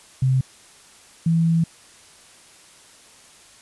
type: tone pair in turn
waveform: sine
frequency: 130.81 / 165.27 Hz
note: C3 / E3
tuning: 0 / +5 cents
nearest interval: major third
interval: 405 cents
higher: second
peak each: -15 dBFS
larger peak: neither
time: 0.22-0.41 / 1.26-1.64 s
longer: second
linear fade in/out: 5 ms
effects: white hiss -49 dBFS RMS until 3.61 s + resampled to 24000 Hz